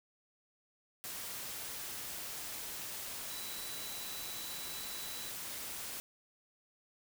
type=tone in noise; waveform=sine; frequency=3951 Hz; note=B7; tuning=in tune; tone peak=-48 dBFS; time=3.3-5.29 s; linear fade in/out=0 ms; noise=white; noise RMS=-43 dBFS; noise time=1.04-6 s; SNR=-8 dB; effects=none